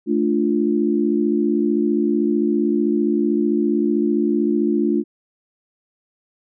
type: chord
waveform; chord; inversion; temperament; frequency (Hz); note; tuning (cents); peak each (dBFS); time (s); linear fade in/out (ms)
sine; D minor; second; equal; 220 / 293.7 / 349.2; A3 / D4 / F4; 0 / 0 / 0; -20; 0.06-5.04; 50
effects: none